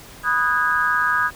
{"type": "chord", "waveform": "sine", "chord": "G# minor seventh", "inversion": "first", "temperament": "equal with one note detuned", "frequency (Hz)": [987.8, 1244.5, 1480, 1638.3], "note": ["B5", "D#6", "F#6", "G#6"], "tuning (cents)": [0, 0, 0, -24], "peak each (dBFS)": [-26, -21, -24, -20], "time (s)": [0.23, 1.31], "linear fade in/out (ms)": 50, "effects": ["pink hiss -42 dBFS RMS until 1.35 s"]}